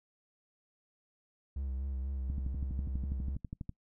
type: tone with vibrato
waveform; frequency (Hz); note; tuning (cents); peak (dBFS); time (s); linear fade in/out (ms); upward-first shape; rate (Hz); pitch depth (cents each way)
triangle; 66.7; C2; +34; -32; 1.56-3.36; 5; sine; 4.1; 53
type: click train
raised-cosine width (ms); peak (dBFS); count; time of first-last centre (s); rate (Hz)
5; -27; 18; 2.3-3.693; 12.2
effects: noise-tail reverb RT60 0.1 s tail -24 dB re dry